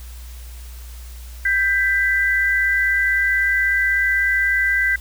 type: tone pair together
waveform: sine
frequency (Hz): 1576 / 1987.7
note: G6 / B6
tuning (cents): +9 / +11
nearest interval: major third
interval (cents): 402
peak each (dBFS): -18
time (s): 1.45-4.96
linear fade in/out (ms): 5
effects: added 60 Hz sine -33 dBFS peak until 5 s + white hiss -45 dBFS RMS until 5 s